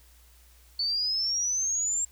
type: exponential sweep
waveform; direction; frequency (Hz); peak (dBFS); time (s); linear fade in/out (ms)
sine; up; 4455 to 7490; -25; 0.79-2.05; 5
effects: added 60 Hz sine -55 dBFS peak until 2.11 s + white hiss -60 dBFS RMS until 2.11 s